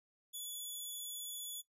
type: tone with vibrato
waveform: 5% pulse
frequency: 3424 Hz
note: A7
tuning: 48 cents flat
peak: -35 dBFS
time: 0.33-1.62 s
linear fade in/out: 20 ms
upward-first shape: triangle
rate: 15 Hz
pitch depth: 8 cents each way
effects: noise-tail reverb RT60 0.1 s tail -17 dB re dry + resampled to 32000 Hz